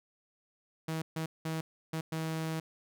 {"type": "tone bursts at uneven times", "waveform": "sawtooth", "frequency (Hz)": 160.3, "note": "E3", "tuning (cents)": -48, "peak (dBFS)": -29, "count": 5, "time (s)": [[0.88, 1.02], [1.16, 1.26], [1.45, 1.61], [1.93, 2.01], [2.12, 2.6]], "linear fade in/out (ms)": 5, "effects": []}